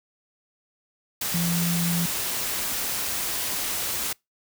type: tone in noise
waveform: sine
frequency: 171.3 Hz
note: F3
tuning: 33 cents flat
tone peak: -23 dBFS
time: 1.34-2.06 s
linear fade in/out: 5 ms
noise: white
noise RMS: -28 dBFS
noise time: 1.21-4.13 s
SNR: +2 dB
effects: noise-tail reverb RT60 0.2 s tail -26 dB re dry